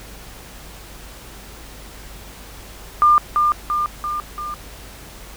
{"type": "tone with echo", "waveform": "sine", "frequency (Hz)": 1200, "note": "D6", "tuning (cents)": 37, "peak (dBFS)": -9, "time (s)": [3.02, 3.18], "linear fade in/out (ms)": 0, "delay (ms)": 340, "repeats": 4, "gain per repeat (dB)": -4, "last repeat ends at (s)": 4.54, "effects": ["added 50 Hz sine -40 dBFS peak until 5.36 s", "pink hiss -40 dBFS RMS until 5.36 s"]}